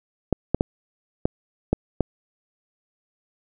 clicks, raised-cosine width 2 ms, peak -5 dBFS, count 6, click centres 0.327 / 0.546 / 0.609 / 1.255 / 1.73 / 2.007 s, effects none

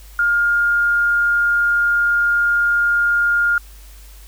sine tone, 1413 Hz, F6, 20 cents sharp, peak -13 dBFS, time 0.19-3.58 s, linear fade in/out 2 ms, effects added 50 Hz sine -38 dBFS peak until 4.27 s + white hiss -47 dBFS RMS until 4.27 s

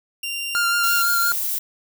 sawtooth tone, 2779 Hz, F7, 9 cents flat, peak -22 dBFS, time 0.23-1.02 s, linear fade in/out 5 ms
square tone with vibrato, 1396.9 Hz, F6, in tune, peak -19 dBFS, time 0.55-1.32 s, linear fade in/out 0 ms, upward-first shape sine, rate 5.8 Hz, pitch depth 20 cents each way
violet noise, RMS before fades -24 dBFS, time 0.83-1.59 s, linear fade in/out 10 ms
effects none

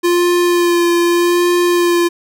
square tone with vibrato, 348 Hz, F4, 6 cents flat, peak -11 dBFS, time 0.03-2.09 s, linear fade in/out 20 ms, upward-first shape sine, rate 0.82 Hz, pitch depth 18 cents each way, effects none

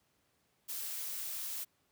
blue noise, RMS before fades -40 dBFS, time 0.68-1.65 s, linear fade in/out 20 ms, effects pink hiss -75 dBFS RMS until 1.91 s + high-pass 80 Hz 12 dB/octave

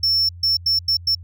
triangle tone bursts at uneven times, 5400 Hz, E8, 41 cents sharp, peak -14 dBFS, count 5, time 0.03-0.29 / 0.43-0.57 / 0.66-0.79 / 0.88-0.97 / 1.07-1.15 s, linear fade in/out 5 ms, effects added 87 Hz sine -35 dBFS peak until 1.23 s

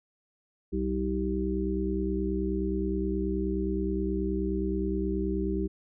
harmonic tone with a mistuned harmonic, 63.7 Hz, C2, 46 cents flat, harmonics 1 / 3 / 5 / 6, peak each -32 / -32 / -32 / -32 dBFS, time 0.72-5.68 s, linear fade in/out 20 ms, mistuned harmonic 6, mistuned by +26 cents, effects none

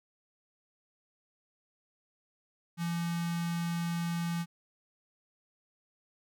square tone with notch filter, 170 Hz, F3, 46 cents flat, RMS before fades -33 dBFS, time 2.77-4.46 s, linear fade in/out 50 ms, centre 500 Hz, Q 1.3, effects none

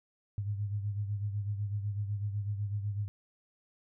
sine beating tone pair, 101.6 / 109.6 Hz, G#2 / A2, -38 / -6 cents, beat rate 8 Hz, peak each -32 / -40 dBFS, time 0.38-3.08 s, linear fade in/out 0 ms, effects none

